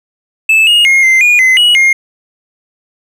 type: tone with pitch steps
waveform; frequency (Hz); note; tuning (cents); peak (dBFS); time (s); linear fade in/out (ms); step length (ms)
triangle; 2623 / 2862 / 2143 / 2081 / 2440 / 2046 / 2915 / 2130; E7 / F7 / C7 / C7 / D#7 / C7 / F#7 / C7; -9 / +42 / +41 / -10 / -34 / -39 / -26 / +30; -3; 0.49-1.93; 5; 180
effects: none